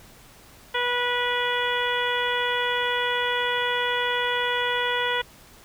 harmonic tone with a mistuned harmonic, 488.5 Hz, B4, 19 cents flat, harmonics 1 / 2 / 3 / 4 / 5 / 6 / 7, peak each -29 / -28 / -29 / -29 / -35 / -33 / -31 dBFS, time 0.74-5.22 s, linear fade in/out 10 ms, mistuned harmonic 7, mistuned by -21 cents, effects pink hiss -50 dBFS RMS until 5.64 s

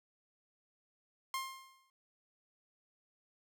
sawtooth tone with exponential decay, 1061 Hz, C6, 24 cents sharp, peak -30 dBFS, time 1.34-1.9 s, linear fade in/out 1 ms, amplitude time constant 120 ms, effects none

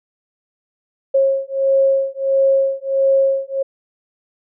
sine beating tone pair, 541 / 542.5 Hz, C#5 / C#5, -42 / -37 cents, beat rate 1.5 Hz, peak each -16 dBFS, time 1.14-3.63 s, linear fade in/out 10 ms, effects none

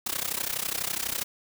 white noise with amplitude modulation, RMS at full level -27 dBFS, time 0.06-1.24 s, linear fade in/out 5 ms, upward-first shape sine, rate 32.1 Hz, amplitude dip 90%, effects none

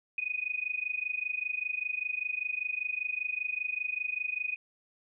sine tone with amplitude modulation, 2489 Hz, D#7, in tune, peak -27 dBFS, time 0.18-4.56 s, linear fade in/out 2 ms, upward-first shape sine, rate 25.1 Hz, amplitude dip 90%, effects none

